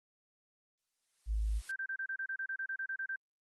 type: noise with exponential growth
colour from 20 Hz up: blue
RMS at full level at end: -44 dBFS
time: 0.79-1.71 s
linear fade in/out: 1 ms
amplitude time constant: 200 ms
type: tone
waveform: sine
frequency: 53.5 Hz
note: A1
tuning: 48 cents flat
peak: -30 dBFS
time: 1.26-1.62 s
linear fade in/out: 50 ms
type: tone bursts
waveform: sine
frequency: 1568 Hz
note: G6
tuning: in tune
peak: -35 dBFS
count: 15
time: 1.69-3.16 s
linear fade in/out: 5 ms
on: 70 ms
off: 30 ms
effects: low-pass 8000 Hz 12 dB/octave + Opus 32 kbps